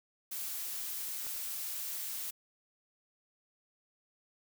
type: noise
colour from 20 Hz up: blue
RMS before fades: -39 dBFS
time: 0.31-2.31 s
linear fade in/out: 10 ms
type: clicks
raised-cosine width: 0.5 ms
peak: -41 / -34 dBFS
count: 2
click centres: 1.249 / 1.267 s
effects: none